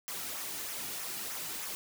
white noise with flanger, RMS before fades -39 dBFS, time 0.08-1.75 s, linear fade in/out 0 ms, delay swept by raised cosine 0.23 to 1.93 ms, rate 3.2 Hz, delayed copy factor -0.5, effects none

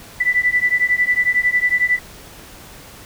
sine beating tone pair, 1975.5 / 1986.5 Hz, B6 / B6, 0 / +10 cents, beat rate 11 Hz, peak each -17 dBFS, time 0.2-1.99 s, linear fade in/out 10 ms, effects pink hiss -40 dBFS RMS until 3.05 s

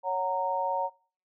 sine chord, F# major, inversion second, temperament just, 555 / 740 / 925 Hz, C#5 / F#5 / A#5, +2 / 0 / -14 cents, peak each -32 / -33 / -29 dBFS, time 0.03-0.9 s, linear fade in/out 50 ms, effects noise-tail reverb RT60 0.5 s tail -25 dB re dry

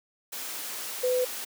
sine tone in noise, 503 Hz, B4, 32 cents sharp, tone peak -22 dBFS, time 1.03-1.25 s, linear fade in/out 10 ms, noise white, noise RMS -36 dBFS, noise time 0.32-1.45 s, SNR +11 dB, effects high-pass 300 Hz 12 dB/octave

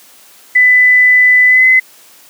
sine tone with pitch glide, 1998 to 2035 Hz, B6 to C7, +20 to -49 cents, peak -4 dBFS, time 0.55-1.8 s, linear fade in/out 10 ms, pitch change +31 cents, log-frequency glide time 1.47-1.66 s, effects white hiss -42 dBFS RMS until 2.29 s + high-pass 200 Hz 12 dB/octave

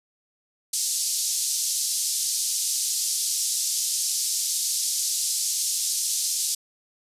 pink band-pass noise, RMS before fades -26 dBFS, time 0.73-6.55 s, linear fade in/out 5 ms, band 4900 to 11000 Hz, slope 24 dB/octave, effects resampled to 32000 Hz

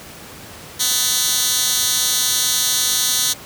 10% pulse tone with high-pass filter, 250.8 Hz, B3, 27 cents sharp, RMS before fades -18 dBFS, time 0.79-3.34 s, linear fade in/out 20 ms, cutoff 4800 Hz, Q 1.1, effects pink hiss -37 dBFS RMS until 3.45 s + high-pass 80 Hz 12 dB/octave

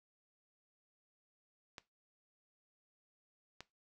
clicks, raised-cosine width 0.2 ms, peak -29 dBFS, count 2, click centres 1.782 / 3.606 s, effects noise-tail reverb RT60 0.2 s tail -18 dB re dry

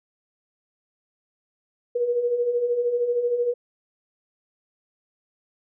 sine beating tone pair, 470.9 / 483.9 Hz, A#4 / B4, +18 / -35 cents, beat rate 13 Hz, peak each -29 / -21 dBFS, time 1.95-3.54 s, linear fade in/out 10 ms, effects none

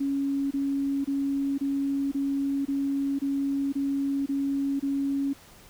sine tone bursts, 277.2 Hz, C#4, in tune, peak -24 dBFS, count 10, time 0-5.334 s, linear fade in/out 10 ms, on 510 ms, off 26 ms, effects pink hiss -52 dBFS RMS until 5.69 s

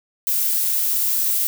violet noise, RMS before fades -20 dBFS, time 0.27-1.47 s, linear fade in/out 0 ms, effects none

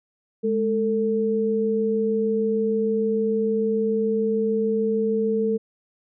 sine tone pair together, 210.7 / 446.7 Hz, G#3 / A4, +25 / +26 cents, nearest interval octave + minor second, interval 1301 cents, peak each -24 / -21 dBFS, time 0.43-5.58 s, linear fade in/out 20 ms, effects none

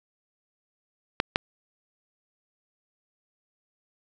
clicks, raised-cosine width 0.3 ms, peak -5 dBFS, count 2, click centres 1.201 / 1.359 s, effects none

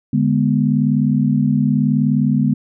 sine chord, G# diminished, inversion second, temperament equal, 146.83 / 207.7 / 246.9 Hz, D3 / G#3 / B3, 0 / 0 / 0 cents, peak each -17 dBFS, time 0.13-2.54 s, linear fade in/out 5 ms, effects none

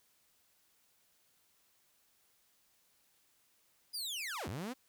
sawtooth linear two-way sweep, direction down then up, 5020 to 76.6 to 271.4 Hz, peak -35 dBFS, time 3.93-4.74 s, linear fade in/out 20 ms, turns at 4.48 s, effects white hiss -72 dBFS RMS until 4.88 s

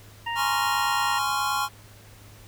harmonic tone, 932.3 Hz, A#5, in tune, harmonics 1 / 2 / 3, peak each -29 / -32 / -34 dBFS, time 0.26-1.19 s, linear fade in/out 10 ms
square chord, Db major seventh, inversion second, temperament just, 831.5 / 1039.4 / 1108.7 / 1385.9 Hz, Ab5 / C6 / Db6 / F6, +2 / -12 / 0 / -14 cents, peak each -30 dBFS, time 0.35-1.69 s, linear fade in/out 50 ms
effects added 104 Hz sine -49 dBFS peak until 2.47 s + pink hiss -51 dBFS RMS until 2.47 s

